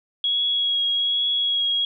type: tone with vibrato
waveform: sine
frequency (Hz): 3322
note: G#7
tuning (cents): 0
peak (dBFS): -19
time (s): 0.24-1.85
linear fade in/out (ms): 2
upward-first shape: triangle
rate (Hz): 1.2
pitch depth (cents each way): 17
effects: none